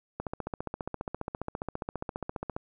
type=click train; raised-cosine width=1 ms; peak=-19 dBFS; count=36; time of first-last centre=0.2-2.565 s; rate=14.8 Hz; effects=none

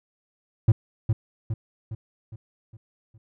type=tone with echo; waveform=triangle; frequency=110.2 Hz; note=A2; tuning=3 cents sharp; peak=-10 dBFS; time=0.68-0.72 s; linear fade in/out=5 ms; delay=410 ms; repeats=6; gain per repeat=-6 dB; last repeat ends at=3.18 s; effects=none

